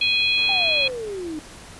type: harmonic tone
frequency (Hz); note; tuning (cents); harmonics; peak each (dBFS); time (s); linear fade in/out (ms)
830.6; G#5; 0; 3 / 4 / 5; -20 / -22 / -24; 0.01-0.88; 5
type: click train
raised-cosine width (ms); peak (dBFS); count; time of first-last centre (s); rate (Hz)
0.5; -27; 78; 0.38-0.897; 149
type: exponential sweep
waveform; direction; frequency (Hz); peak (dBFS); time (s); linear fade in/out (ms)
sine; down; 802 to 298.3; -27; 0.49-1.39; 0
effects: pink hiss -42 dBFS RMS until 1.79 s + resampled to 24000 Hz